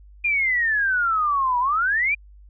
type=exponential two-way sweep; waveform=sine; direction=down then up; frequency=2439 to 958 to 2439 Hz; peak=-18 dBFS; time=0.24-2.15 s; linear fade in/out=10 ms; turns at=1.59 s; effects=added 50 Hz sine -44 dBFS peak until 2.49 s